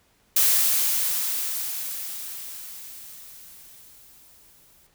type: noise with exponential decay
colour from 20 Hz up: blue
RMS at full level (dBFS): -18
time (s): 0.36-4.87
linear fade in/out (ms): 5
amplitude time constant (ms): 980
effects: pink hiss -63 dBFS RMS until 4.94 s